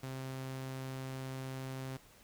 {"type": "tone", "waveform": "sawtooth", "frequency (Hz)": 131.9, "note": "C3", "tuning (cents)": 14, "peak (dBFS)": -36, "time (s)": [0.03, 1.97], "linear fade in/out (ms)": 5, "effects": ["pink hiss -61 dBFS RMS until 2.23 s"]}